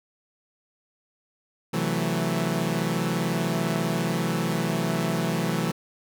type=chord; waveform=sawtooth; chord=F# half-diminished seventh; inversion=second; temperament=equal; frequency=130.81 / 164.81 / 185 / 220 Hz; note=C3 / E3 / F#3 / A3; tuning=0 / 0 / 0 / 0 cents; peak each=-28 / -23 / -26 / -26 dBFS; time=1.73-5.72 s; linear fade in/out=10 ms; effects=none